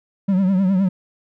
triangle tone with vibrato, 190 Hz, F#3, 46 cents sharp, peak -12 dBFS, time 0.28-0.89 s, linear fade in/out 10 ms, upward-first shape triangle, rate 9.7 Hz, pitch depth 100 cents each way, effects none

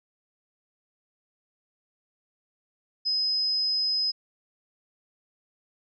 sine tone, 5060 Hz, D#8, 28 cents sharp, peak -23 dBFS, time 3.05-4.12 s, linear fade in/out 20 ms, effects none

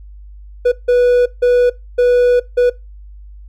triangle tone bursts at uneven times, 490.5 Hz, B4, 12 cents flat, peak -6 dBFS, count 5, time 0.65-0.72 / 0.88-1.26 / 1.42-1.7 / 1.98-2.4 / 2.57-2.7 s, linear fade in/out 10 ms, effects noise-tail reverb RT60 0.2 s tail -19 dB re dry + added 50 Hz sine -33 dBFS peak until 3.48 s

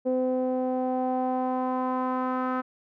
sawtooth tone with low-pass filter sweep, 255.8 Hz, C4, 39 cents flat, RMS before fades -27 dBFS, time 0.05-2.62 s, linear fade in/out 20 ms, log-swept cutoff 520 to 1300 Hz, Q 3.6, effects none

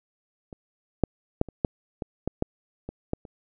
clicks, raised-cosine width 2 ms, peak -27 / -6 / -7 / -26 / -8 / -17 / -13 / -10 / -21 / -12 / -29 dBFS, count 11, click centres 0.528 / 1.037 / 1.414 / 1.487 / 1.648 / 2.022 / 2.276 / 2.424 / 2.89 / 3.134 / 3.252 s, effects none

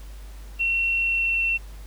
sine tone with pitch glide, 2722 to 2706 Hz, F7 to E7, -45 to +45 cents, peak -20 dBFS, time 0.59-1.58 s, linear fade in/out 20 ms, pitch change -10 cents, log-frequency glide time 1.01-1.43 s, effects added 50 Hz sine -37 dBFS peak until 1.86 s + pink hiss -51 dBFS RMS until 1.86 s

